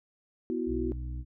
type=chord; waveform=sine; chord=B suspended fourth; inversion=none; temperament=equal; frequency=246.9 / 329.6 / 370 Hz; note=B3 / E4 / F#4; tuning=0 / 0 / 0 cents; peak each=-33 dBFS; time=0.5-0.92 s; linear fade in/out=0 ms
type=harmonic tone; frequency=61.74 Hz; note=B1; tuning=in tune; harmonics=1 / 2 / 4 / 5; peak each=-34 / -41 / -52 / -50 dBFS; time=0.66-1.25 s; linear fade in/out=50 ms
effects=none